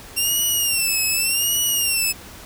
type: tone with vibrato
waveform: 10% pulse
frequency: 2746 Hz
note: F7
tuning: 30 cents flat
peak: -10 dBFS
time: 0.16-2.13 s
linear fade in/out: 20 ms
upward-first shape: sine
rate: 0.86 Hz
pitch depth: 110 cents each way
effects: pink hiss -40 dBFS RMS until 2.45 s